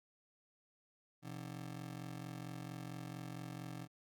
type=ring-modulated tone; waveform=30% pulse; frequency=146.83 Hz; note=D3; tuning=in tune; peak=-39 dBFS; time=1.22-3.88 s; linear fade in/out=50 ms; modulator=22.2 Hz; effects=none